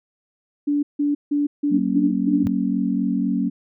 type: tone bursts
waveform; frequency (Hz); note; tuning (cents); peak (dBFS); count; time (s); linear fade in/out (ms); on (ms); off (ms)
sine; 290; D4; -22; -17; 6; 0.67-2.43; 10; 160; 160
type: chord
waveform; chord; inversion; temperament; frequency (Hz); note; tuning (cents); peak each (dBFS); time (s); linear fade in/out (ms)
sine; F# major; none; equal with one note detuned; 189.21 / 233.1 / 277.2; F#3 / A#3 / C#4; +39 / 0 / 0; -23; 1.7-3.5; 20
type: tone with exponential growth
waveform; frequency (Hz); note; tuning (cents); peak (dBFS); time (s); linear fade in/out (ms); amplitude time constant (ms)
sine; 103.83; G#2; 0; -19; 2.39-2.47; 0; 16
effects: none